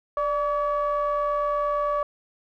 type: ring-modulated tone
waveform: triangle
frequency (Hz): 277.2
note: C#4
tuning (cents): 0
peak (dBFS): -17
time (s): 0.17-2.03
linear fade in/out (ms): 2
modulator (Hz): 866
effects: none